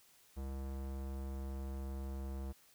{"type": "tone with low-pass filter", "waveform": "square", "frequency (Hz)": 67.2, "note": "C2", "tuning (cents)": 47, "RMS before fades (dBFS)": -42, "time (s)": [0.36, 2.53], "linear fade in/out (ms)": 20, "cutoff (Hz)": 950, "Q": 0.71, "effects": ["white hiss -66 dBFS RMS until 2.74 s"]}